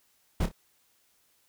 brown noise with echo, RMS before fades -26 dBFS, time 0.4-0.46 s, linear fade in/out 5 ms, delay 29 ms, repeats 2, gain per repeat -10 dB, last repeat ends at 0.518 s, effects white hiss -68 dBFS RMS until 1.48 s

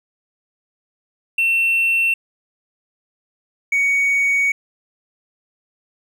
triangle tone pair in turn, 2700 / 2239 Hz, E7 / C#7, +41 / +17 cents, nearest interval minor third, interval 324 cents, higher first, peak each -12 dBFS, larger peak neither, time 1.38-2.14 / 3.72-4.52 s, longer second, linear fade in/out 5 ms, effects tanh soft clip ceiling -8 dBFS

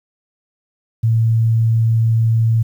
sine tone, 113.3 Hz, A#2, 49 cents flat, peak -11 dBFS, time 1.03-2.63 s, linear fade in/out 10 ms, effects 8-bit

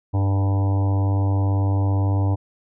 harmonic tone with a mistuned harmonic, 98 Hz, G2, in tune, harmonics 1 / 3 / 4 / 5 / 6 / 7 / 8 / 9 / 10, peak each -17 / -28 / -41 / -37 / -37 / -38 / -37 / -37 / -39 dBFS, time 0.13-2.36 s, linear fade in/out 20 ms, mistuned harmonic 5, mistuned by -18 cents, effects none

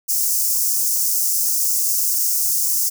white high-pass noise, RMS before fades -19 dBFS, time 0.08-2.9 s, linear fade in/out 20 ms, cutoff 5300 Hz, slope 48 dB/octave, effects none

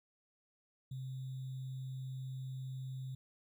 sine tone with sample-and-hold, 130.9 Hz, C3, 1 cent sharp, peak -40 dBFS, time 0.91-3.15 s, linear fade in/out 5 ms, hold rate 3675 Hz, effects none

